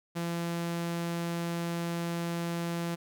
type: tone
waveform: sawtooth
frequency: 170 Hz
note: F3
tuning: 46 cents flat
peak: -27 dBFS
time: 0.15-2.96 s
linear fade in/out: 20 ms
effects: none